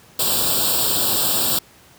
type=noise with comb filter; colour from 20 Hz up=white; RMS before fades=-19 dBFS; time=0.19-1.59 s; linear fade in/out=5 ms; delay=0.24 ms; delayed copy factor=+1; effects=pink hiss -49 dBFS RMS until 1.98 s + high-pass 80 Hz 12 dB/octave